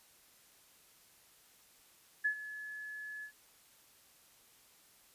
sine tone with ADSR envelope, 1709 Hz, G#6, 49 cents sharp, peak -27 dBFS, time 2.24-3.32 s, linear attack 16 ms, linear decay 86 ms, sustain -15 dB, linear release 87 ms, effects white hiss -64 dBFS RMS until 5.14 s + resampled to 32000 Hz

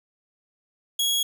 sawtooth tone, 3322 Hz, G#7, in tune, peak -18 dBFS, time 0.99-1.23 s, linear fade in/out 5 ms, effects none

